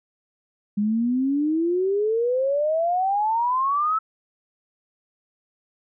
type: exponential sweep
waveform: sine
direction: up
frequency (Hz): 202.4 to 1318.5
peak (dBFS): -19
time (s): 0.77-3.99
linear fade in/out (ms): 10
effects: none